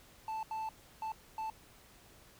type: tone bursts at uneven times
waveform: triangle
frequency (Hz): 880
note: A5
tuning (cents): 0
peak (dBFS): -34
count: 4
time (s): 0.28-0.43 / 0.51-0.69 / 1.02-1.12 / 1.38-1.5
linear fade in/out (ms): 2
effects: pink hiss -60 dBFS RMS until 2.39 s